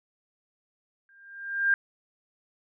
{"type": "tone with exponential growth", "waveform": "sine", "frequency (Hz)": 1598, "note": "G6", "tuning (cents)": 33, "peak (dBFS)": -17, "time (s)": [1.09, 1.74], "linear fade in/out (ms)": 1, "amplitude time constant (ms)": 140, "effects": []}